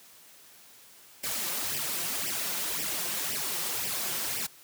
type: noise with flanger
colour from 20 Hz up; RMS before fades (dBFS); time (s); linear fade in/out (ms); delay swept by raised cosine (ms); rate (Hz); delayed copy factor
white; -32; 1.23-4.47; 10; 0.37 to 5.87; 1.9; +0.75
effects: white hiss -54 dBFS RMS until 4.63 s + high-pass 100 Hz 12 dB/octave